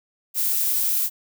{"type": "noise", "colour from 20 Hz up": "violet", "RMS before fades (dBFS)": -22, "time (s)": [0.34, 1.1], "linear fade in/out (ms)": 50, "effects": []}